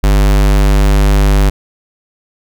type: tone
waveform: square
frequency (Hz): 49.8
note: G1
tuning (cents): +28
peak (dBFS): -7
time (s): 0.03-1.5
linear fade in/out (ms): 10
effects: none